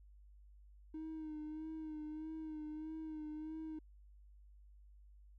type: tone with vibrato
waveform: triangle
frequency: 311.1 Hz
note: D#4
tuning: in tune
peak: -40 dBFS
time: 0.94-3.79 s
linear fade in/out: 5 ms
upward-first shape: sine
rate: 1.6 Hz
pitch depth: 38 cents each way
effects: tanh soft clip ceiling -38 dBFS + added 50 Hz sine -58 dBFS peak until 5.38 s